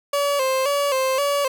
30% pulse tone with vibrato, 547 Hz, C#5, 23 cents flat, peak -16 dBFS, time 0.13-1.48 s, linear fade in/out 5 ms, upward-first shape square, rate 1.9 Hz, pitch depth 71 cents each way, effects none

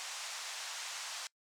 white band-pass noise, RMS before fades -43 dBFS, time 0-1.27 s, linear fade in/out 0 ms, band 700 to 7400 Hz, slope 24 dB/octave, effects noise-tail reverb RT60 0.1 s tail -23 dB re dry

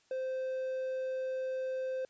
triangle tone, 520 Hz, C5, 11 cents flat, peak -31 dBFS, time 0.11-2.05 s, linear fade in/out 2 ms, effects white hiss -69 dBFS RMS until 2.09 s + resampled to 16000 Hz

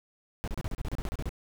brown noise bursts, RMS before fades -32 dBFS, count 13, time 0.44-1.292 s, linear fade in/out 0 ms, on 36 ms, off 32 ms, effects none

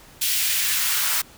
white noise with high-pass filter sweep, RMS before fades -22 dBFS, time 0.21-1.22 s, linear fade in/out 10 ms, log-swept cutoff 2900 to 1100 Hz, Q 1.3, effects pink hiss -48 dBFS RMS until 1.37 s

